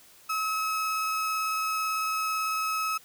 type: tone with vibrato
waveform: 35% pulse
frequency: 1286 Hz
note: E6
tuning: 43 cents flat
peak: -25 dBFS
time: 0.29-2.98 s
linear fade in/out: 10 ms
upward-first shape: triangle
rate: 18 Hz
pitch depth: 9 cents each way
effects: white hiss -55 dBFS RMS until 3.04 s